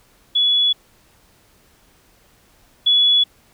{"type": "tone pair in turn", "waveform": "sine", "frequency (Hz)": [3400, 3400], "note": ["G#7", "G#7"], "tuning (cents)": [40, 40], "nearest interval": "unison", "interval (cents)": 0, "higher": "neither", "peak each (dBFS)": [-13, -11], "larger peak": "second", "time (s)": [[0.35, 0.73], [2.86, 3.24]], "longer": "neither", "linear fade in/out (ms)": 10, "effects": ["pink hiss -55 dBFS RMS until 3.53 s"]}